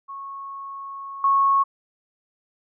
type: tone with level steps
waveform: sine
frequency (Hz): 1100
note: C#6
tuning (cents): -14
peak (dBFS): -32 / -15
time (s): 0.08-1.64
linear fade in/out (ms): 20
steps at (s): 1.24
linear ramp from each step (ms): 2
effects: none